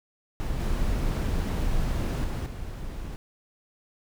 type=noise with level steps; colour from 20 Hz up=brown; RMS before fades=-29 / -26 / -29 / -35 dBFS; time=0.4-3.16 s; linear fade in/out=0 ms; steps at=0.6 / 2.24 / 2.46 s; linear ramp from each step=2 ms; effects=none